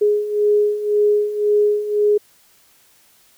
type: beating tone pair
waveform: sine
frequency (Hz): 415.3 / 417.2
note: G#4 / G#4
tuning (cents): 0 / +8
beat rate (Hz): 1.9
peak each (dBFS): -20 / -15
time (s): 0.01-2.18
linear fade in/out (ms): 10
effects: white hiss -54 dBFS RMS until 3.37 s